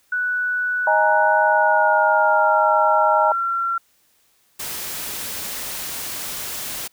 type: tone with pitch glide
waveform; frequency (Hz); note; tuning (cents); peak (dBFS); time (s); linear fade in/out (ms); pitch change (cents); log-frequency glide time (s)
sine; 1480 to 1365; F#6 to F6; 0 to -40; -19; 0.12-3.78; 5; -140; 1.41-2.73
type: chord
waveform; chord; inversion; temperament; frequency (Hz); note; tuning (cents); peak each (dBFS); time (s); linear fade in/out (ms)
sine; D# suspended fourth; none; equal; 622.3 / 830.6 / 932.3; D#5 / G#5 / A#5; 0 / 0 / 0; -19; 0.87-3.32; 2
type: noise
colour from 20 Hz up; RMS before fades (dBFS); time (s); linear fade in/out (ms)
white; -29; 4.59-6.88; 10
effects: white hiss -61 dBFS RMS until 6.92 s